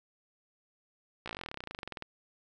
slowing click train, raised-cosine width 0.3 ms, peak -23 dBFS, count 26, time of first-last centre 1.26-2.024 s, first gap 16 ms, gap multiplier 1.05, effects none

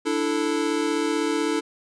square chord, D suspended second, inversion none, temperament equal, 293.7 / 329.6 / 440 Hz, D4 / E4 / A4, 0 / 0 / 0 cents, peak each -27 dBFS, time 0.05-1.61 s, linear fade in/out 20 ms, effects resampled to 22050 Hz

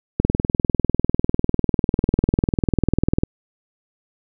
click train, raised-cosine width 3 ms, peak -3 dBFS, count 62, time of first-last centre 0.2-3.235 s, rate 20.1 Hz, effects none

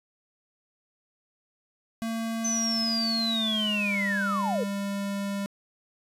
square tone with pitch glide, 226.6 to 199.56 Hz, A#3 to G3, -49 to +31 cents, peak -29 dBFS, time 2.02-5.46 s, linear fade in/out 0 ms, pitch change -220 cents, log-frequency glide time 3.31-3.98 s
sine linear sweep, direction down, 6170 to 429.7 Hz, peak -26 dBFS, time 2.44-4.64 s, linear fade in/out 10 ms
effects resampled to 32000 Hz + 10-bit

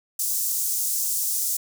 pink high-pass noise, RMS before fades -25 dBFS, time 0.19-1.57 s, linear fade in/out 5 ms, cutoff 6600 Hz, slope 24 dB/octave, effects none

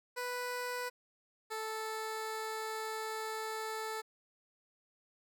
15% pulse tone pair in turn, 493.9 / 438.9 Hz, B4 / A4, 0 / -4 cents, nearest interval major second, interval 204 cents, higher first, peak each -30 / -31 dBFS, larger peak first, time 0.16-0.9 / 1.5-4.02 s, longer second, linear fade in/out 20 ms, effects none

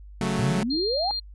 sawtooth chord, F# minor, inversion second, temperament equal, 138.59 / 185 / 220 Hz, C#3 / F#3 / A3, 0 / 0 / 0 cents, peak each -26 / -23 / -24 dBFS, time 0.21-0.63 s, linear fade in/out 0 ms
sine exponential sweep, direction up, 110 to 847 Hz, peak -24 dBFS, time 0.39-1.11 s, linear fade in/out 0 ms
sine tone, 4200 Hz, C8, 6 cents sharp, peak -26 dBFS, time 0.7-1.2 s, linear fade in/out 10 ms
effects added 50 Hz sine -41 dBFS peak until 1.34 s + resampled to 24000 Hz

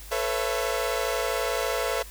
sawtooth tone cluster, 440.7 / 496 / 548 / 670 Hz, A4 / B4 / C#5 / E5, +3 / +7 / -20 / +28 cents, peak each -27 dBFS, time 0.11-2.03 s, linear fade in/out 10 ms, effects added 50 Hz sine -42 dBFS peak until 2.1 s + white hiss -46 dBFS RMS until 2.1 s

